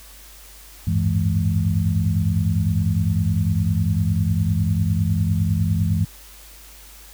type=tone cluster; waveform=sine; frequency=76.9 / 96.9 / 106.8 / 164.6 / 210.7 Hz; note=D#2 / G2 / G#2 / E3 / G#3; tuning=-20 / -20 / +49 / -2 / +25 cents; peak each=-27 / -20 / -27 / -22 / -27 dBFS; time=0.87-6.05 s; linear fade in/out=5 ms; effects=added 50 Hz sine -45 dBFS peak until 7.13 s + white hiss -45 dBFS RMS until 7.13 s